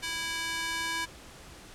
square tone with high-pass filter sweep, 329.5 Hz, E4, 1 cent flat, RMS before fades -33 dBFS, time 0.02-1.06 s, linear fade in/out 20 ms, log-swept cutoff 2100 to 1300 Hz, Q 1, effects pink hiss -49 dBFS RMS until 1.74 s + low-pass 10000 Hz 12 dB/octave

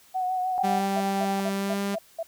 sine tone with vibrato, 740 Hz, F#5, in tune, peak -24 dBFS, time 0.14-0.81 s, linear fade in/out 20 ms, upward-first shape sine, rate 6.5 Hz, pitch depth 24 cents each way
sine tone with tremolo, 784 Hz, G5, in tune, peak -25 dBFS, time 0.58-1.4 s, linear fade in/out 0 ms, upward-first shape triangle, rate 8.6 Hz, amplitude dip 40%
sawtooth tone with pitch glide, 196 to 199.43 Hz, G3 to G3, 0 to +30 cents, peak -22 dBFS, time 0.63-1.96 s, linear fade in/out 20 ms, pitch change +30 cents, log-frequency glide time 1.5-1.81 s
sine tone bursts, 661 Hz, E5, 5 cents sharp, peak -27 dBFS, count 6, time 0.96-2.23 s, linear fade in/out 5 ms, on 45 ms, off 200 ms
effects white hiss -56 dBFS RMS until 2.27 s

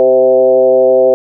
sine tone with frequency modulation, 518 Hz, C5, 17 cents flat, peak -5 dBFS, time 0-1.14 s, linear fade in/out 0 ms, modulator 130 Hz, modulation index 0.96, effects none

